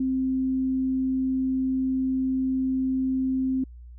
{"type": "tone", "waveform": "sine", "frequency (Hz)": 261.6, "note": "C4", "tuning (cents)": 0, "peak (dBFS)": -22, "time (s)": [0, 3.64], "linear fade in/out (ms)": 5, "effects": ["added 60 Hz sine -41 dBFS peak until 3.98 s"]}